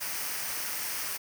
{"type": "noise with comb filter", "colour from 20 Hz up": "white", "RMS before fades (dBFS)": -34, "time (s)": [0, 1.18], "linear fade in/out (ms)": 20, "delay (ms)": 0.27, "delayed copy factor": -0.5, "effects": []}